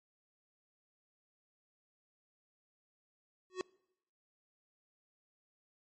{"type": "tone with exponential growth", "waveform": "square", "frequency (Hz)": 370, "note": "F#4", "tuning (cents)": 0, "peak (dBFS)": -31, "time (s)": [3.5, 3.61], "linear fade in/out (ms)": 0, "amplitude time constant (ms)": 23, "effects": ["noise-tail reverb RT60 0.8 s tail -25 dB re dry", "MP3 32 kbps"]}